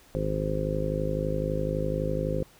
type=harmonic tone; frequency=51.91 Hz; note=G#1; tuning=in tune; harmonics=1 / 2 / 3 / 4 / 5 / 6 / 7 / 8 / 9 / 10; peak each=-33 / -37 / -31 / -41 / -36 / -41 / -37 / -36 / -41 / -31 dBFS; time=0.15-2.43 s; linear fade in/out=0 ms; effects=pink hiss -56 dBFS RMS until 2.59 s